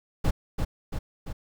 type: noise with echo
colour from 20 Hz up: brown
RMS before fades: -22 dBFS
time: 0.24-0.31 s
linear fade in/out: 10 ms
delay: 340 ms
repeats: 3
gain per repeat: -4 dB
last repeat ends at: 1.33 s
effects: none